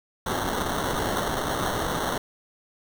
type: noise with sample-and-hold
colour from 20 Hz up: blue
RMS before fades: -27 dBFS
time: 0.26-2.18 s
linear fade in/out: 5 ms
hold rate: 2450 Hz
effects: none